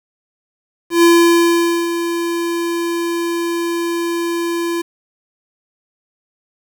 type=tone with ADSR envelope; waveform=square; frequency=340 Hz; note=F4; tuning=46 cents flat; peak=-7 dBFS; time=0.9-4.82 s; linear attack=130 ms; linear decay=850 ms; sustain=-11 dB; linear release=10 ms; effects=7-bit